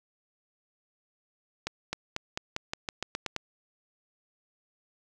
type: accelerating click train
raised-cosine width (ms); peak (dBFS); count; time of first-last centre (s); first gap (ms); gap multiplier
0.2; -14; 11; 1.67-3.363; 260; 0.9
effects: none